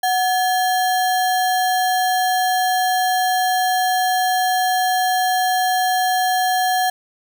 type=tone with sample-and-hold; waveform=sine; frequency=740 Hz; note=F#5; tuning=in tune; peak=-15 dBFS; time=0.03-6.9 s; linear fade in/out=5 ms; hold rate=2450 Hz; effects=none